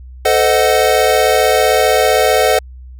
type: chord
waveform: square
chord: A diminished seventh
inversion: none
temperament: equal with one note detuned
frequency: 440 / 515.5 / 622.3 / 740 Hz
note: A4 / C5 / Eb5 / Gb5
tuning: 0 / -26 / 0 / 0 cents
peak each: -16 dBFS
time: 0.25-2.59 s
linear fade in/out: 5 ms
effects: added 63 Hz sine -31 dBFS peak until 2.99 s